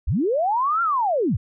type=linear two-way sweep; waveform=sine; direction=up then down; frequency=39 to 1400 to 66.6 Hz; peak=-18 dBFS; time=0.07-1.37 s; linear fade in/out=10 ms; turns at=0.82 s; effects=none